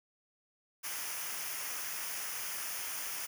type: noise with comb filter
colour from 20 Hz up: white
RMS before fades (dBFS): -39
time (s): 0.83-3.27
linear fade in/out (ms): 20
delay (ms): 0.25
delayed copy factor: -0.65
effects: none